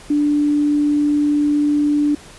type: tone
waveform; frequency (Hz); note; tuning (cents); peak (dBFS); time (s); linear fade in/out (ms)
sine; 293.7; D4; 0; -13; 0.1-2.15; 5
effects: pink hiss -41 dBFS RMS until 2.38 s + resampled to 24000 Hz